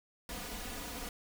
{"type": "noise with comb filter", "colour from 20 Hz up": "pink", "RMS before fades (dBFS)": -42, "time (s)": [0.29, 1.09], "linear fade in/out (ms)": 2, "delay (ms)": 4.1, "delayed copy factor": 1, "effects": []}